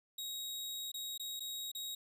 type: tone with dropouts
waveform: sawtooth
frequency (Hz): 3793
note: A#7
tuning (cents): +29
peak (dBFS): -37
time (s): 0.18-1.95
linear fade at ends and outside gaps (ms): 5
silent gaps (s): 0.918-0.941 / 1.178-1.196 / 1.396-1.404 / 1.717-1.749
effects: none